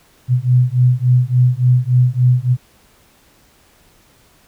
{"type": "beating tone pair", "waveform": "sine", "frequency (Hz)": [123.47, 126.97], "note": ["B2", "B2"], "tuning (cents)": [0, 48], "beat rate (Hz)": 3.5, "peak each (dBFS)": -13, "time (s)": [0.28, 2.57], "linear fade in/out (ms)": 50, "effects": ["pink hiss -52 dBFS RMS until 4.47 s"]}